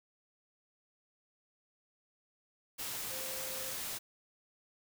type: tone in noise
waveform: sine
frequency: 524 Hz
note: C5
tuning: 2 cents sharp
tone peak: -47 dBFS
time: 3.1-3.73 s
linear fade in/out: 20 ms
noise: white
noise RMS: -40 dBFS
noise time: 2.78-3.99 s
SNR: -10 dB
effects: none